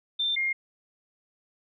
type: tone pair in turn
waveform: sine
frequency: 3576 / 2126 Hz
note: A7 / C7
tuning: +27 / +27 cents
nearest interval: major sixth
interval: 900 cents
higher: first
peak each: -24 / -24 dBFS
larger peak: neither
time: 0.19-0.36 / 0.36-0.53 s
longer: neither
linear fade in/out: 10 ms
effects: none